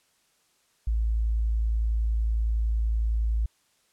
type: tone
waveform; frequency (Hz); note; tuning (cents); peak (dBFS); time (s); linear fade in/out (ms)
sine; 55.4; A1; +13; -22; 0.87-3.46; 5
effects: white hiss -67 dBFS RMS until 3.92 s + low-pass 10000 Hz 12 dB/octave